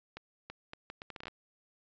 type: accelerating click train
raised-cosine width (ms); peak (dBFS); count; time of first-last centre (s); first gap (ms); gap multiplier
0.3; -27; 12; 0.17-1.282; 330; 0.71
effects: resampled to 16000 Hz